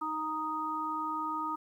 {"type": "harmonic tone", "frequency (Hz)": 311.1, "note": "D#4", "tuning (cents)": 0, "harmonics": [1, 3, 4], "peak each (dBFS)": [-40, -36, -34], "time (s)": [0.01, 1.56], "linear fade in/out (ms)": 10, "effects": ["11-bit"]}